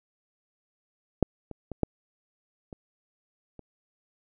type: clicks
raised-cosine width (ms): 2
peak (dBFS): -6 / -25 / -22 / -10 / -27 / -30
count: 6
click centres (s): 1.227 / 1.513 / 1.717 / 1.833 / 2.728 / 3.593
effects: none